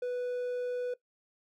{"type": "tone", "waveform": "triangle", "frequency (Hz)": 493.9, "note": "B4", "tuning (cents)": 0, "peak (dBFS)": -29, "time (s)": [0.02, 0.94], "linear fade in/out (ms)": 5, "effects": ["noise-tail reverb RT60 0.1 s tail -18 dB re dry"]}